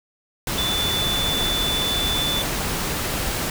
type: tone in noise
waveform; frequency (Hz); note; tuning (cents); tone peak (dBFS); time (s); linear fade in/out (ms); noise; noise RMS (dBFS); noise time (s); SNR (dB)
sine; 3496; A7; -12; -22; 0.58-2.42; 2; pink; -25; 0.47-3.5; 0
effects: none